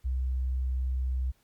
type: tone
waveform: sine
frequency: 64.1 Hz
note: C2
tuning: 35 cents flat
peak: -26 dBFS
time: 0.04-1.32 s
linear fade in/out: 20 ms
effects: pink hiss -68 dBFS RMS until 1.43 s + MP3 96 kbps